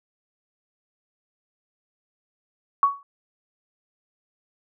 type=tone with exponential decay; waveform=sine; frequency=1120 Hz; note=C#6; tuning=18 cents sharp; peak=-11 dBFS; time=2.83-3.03 s; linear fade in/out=1 ms; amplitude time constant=42 ms; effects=none